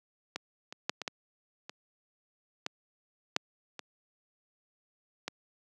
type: clicks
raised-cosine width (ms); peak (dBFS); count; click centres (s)
0.2; -17 / -25 / -11 / -19 / -15 / -24 / -15 / -8 / -22 / -17; 10; 0.36 / 0.725 / 0.895 / 1.017 / 1.078 / 1.695 / 2.664 / 3.364 / 3.793 / 5.28
effects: high-pass 200 Hz 12 dB/octave